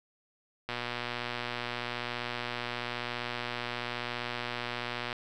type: click train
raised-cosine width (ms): 0.3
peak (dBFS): -18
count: 538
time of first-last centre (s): 0.69-5.128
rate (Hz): 121
effects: none